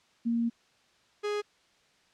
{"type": "tone pair in turn", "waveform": ["sine", "45% pulse"], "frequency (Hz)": [233.1, 415.3], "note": ["A#3", "G#4"], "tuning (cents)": [0, 0], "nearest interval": "minor seventh", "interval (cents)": 1000, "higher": "second", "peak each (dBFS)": [-25, -29], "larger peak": "first", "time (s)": [[0.25, 0.5], [1.23, 1.42]], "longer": "first", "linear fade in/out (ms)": 20, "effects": ["white hiss -65 dBFS RMS until 2.13 s", "low-pass 5000 Hz 12 dB/octave"]}